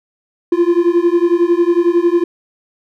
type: beating tone pair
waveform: triangle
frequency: 340.2 / 351.2 Hz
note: F4 / F4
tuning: -45 / +10 cents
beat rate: 11 Hz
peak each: -11 dBFS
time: 0.52-2.24 s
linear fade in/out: 5 ms
effects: none